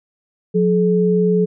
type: tone pair together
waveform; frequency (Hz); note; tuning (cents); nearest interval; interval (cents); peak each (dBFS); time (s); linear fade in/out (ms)
sine; 179.78 / 427.6; F#3 / A4; -50 / -49; octave + minor third; 1501; -15; 0.54-1.46; 20
effects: none